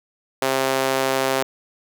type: tone with high-pass filter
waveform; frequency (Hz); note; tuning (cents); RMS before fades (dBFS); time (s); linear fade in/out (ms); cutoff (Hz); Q
sawtooth; 133.1; C3; +30; -21; 0.42-1.43; 2; 490; 1.2
effects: none